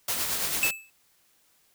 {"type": "noise with tremolo", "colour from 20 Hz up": "white", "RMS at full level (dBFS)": -27, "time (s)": [0.08, 0.71], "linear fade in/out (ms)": 5, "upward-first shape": "triangle", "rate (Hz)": 9, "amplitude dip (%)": 45}
{"type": "tone with exponential decay", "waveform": "square", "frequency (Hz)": 2618, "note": "E7", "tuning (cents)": -13, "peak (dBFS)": -20, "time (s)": [0.63, 0.9], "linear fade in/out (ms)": 1, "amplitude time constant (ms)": 58}
{"effects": ["white hiss -65 dBFS RMS until 1.74 s"]}